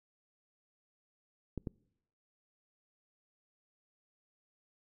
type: clicks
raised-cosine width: 3 ms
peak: -24 dBFS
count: 2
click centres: 1.577 / 1.672 s
effects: noise-tail reverb RT60 0.8 s tail -25 dB re dry